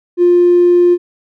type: tone with tanh clipping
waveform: triangle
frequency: 351.9 Hz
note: F4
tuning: 13 cents sharp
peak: -5 dBFS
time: 0.17-0.98 s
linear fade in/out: 50 ms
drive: 1 dB
effects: none